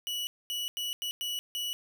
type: tone bursts at uneven times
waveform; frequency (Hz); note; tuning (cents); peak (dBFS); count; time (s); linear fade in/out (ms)
40% pulse; 2941; F#7; -11; -31; 6; 0.07-0.27 / 0.5-0.68 / 0.77-0.93 / 1.02-1.11 / 1.21-1.39 / 1.55-1.73; 0
effects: none